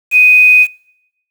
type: tone with quantisation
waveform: sine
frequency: 2497 Hz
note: D#7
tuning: 6 cents sharp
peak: -4 dBFS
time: 0.11-0.67 s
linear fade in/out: 50 ms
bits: 5
effects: noise-tail reverb RT60 0.8 s tail -23 dB re dry